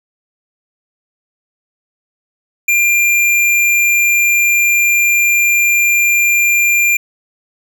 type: tone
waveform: square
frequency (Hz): 2390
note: D7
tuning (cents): +30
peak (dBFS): -10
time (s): 2.68-6.97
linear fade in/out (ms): 5
effects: none